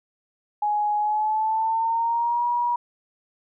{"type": "tone with pitch glide", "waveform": "sine", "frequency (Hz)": [836, 960.3], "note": ["G#5", "B5"], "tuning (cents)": [11, -49], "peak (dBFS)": -20, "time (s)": [0.62, 2.76], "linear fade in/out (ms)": 5, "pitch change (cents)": 240, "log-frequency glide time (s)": [0.98, 2.45], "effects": []}